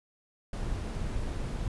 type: noise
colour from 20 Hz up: brown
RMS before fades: -33 dBFS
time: 0.53-1.68 s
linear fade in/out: 2 ms
effects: resampled to 24000 Hz